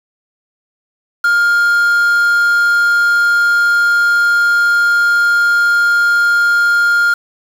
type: tone with quantisation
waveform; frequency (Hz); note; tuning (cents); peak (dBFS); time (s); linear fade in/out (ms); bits
triangle; 1407; F6; +12; -7; 1.24-7.14; 5; 5
effects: none